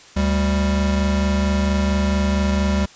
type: tone pair together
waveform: square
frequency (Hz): 73.87 / 197.2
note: D2 / G3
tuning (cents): +11 / +11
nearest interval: octave + perfect fourth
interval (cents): 1700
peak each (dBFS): -20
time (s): 0.16-2.86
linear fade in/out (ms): 10
effects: white hiss -45 dBFS RMS until 2.95 s + resampled to 16000 Hz